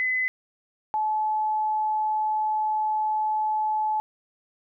sine tone pair in turn, 2022 / 860.5 Hz, B6 / A5, +40 / -39 cents, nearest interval octave + minor third, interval 1479 cents, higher first, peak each -22 dBFS, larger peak neither, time 0-0.28 / 0.94-4 s, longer second, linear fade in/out 0 ms, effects none

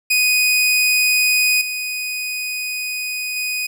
sawtooth tone with level steps, 2490 Hz, D#7, 1 cent sharp, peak -10 / -19 / -17 dBFS, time 0.1-3.67 s, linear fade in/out 10 ms, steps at 1.61 / 3.36 s, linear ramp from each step 5 ms, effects none

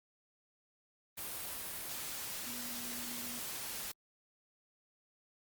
sine tone in noise, 241.8 Hz, B3, 36 cents flat, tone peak -48 dBFS, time 2.46-3.4 s, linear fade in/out 10 ms, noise white, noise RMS -42 dBFS, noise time 1.17-3.92 s, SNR -9 dB, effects Opus 32 kbps

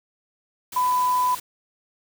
sine tone in noise, 999 Hz, B5, 20 cents sharp, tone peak -18 dBFS, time 0.76-1.35 s, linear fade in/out 5 ms, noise white, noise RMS -36 dBFS, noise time 0.72-1.4 s, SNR +15 dB, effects none

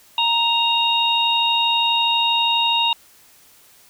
harmonic tone, 932.3 Hz, A#5, in tune, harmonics 1 / 3 / 4, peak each -20 / -20 / -20 dBFS, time 0.18-2.93 s, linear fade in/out 2 ms, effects white hiss -51 dBFS RMS until 3.89 s

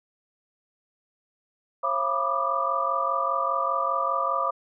sine tone cluster, 540 / 679 / 983 / 1172 / 1217 Hz, C#5 / F5 / B5 / D6 / D#6, -45 / -49 / -8 / -4 / -39 cents, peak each -31 / -32 / -31 / -26 / -29 dBFS, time 1.83-4.51 s, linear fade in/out 10 ms, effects none

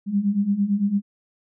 sine beating tone pair, 196 / 204.9 Hz, G3 / G#3, 0 / -23 cents, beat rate 8.9 Hz, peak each -24 / -20 dBFS, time 0.06-1.02 s, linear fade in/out 50 ms, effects none

